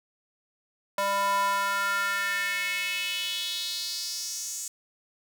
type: tone with high-pass filter sweep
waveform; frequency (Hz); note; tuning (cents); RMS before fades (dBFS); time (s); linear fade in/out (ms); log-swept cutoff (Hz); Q
square; 198.8; G3; +25; -29; 0.98-4.68; 2; 770 to 7200; 3.8
effects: none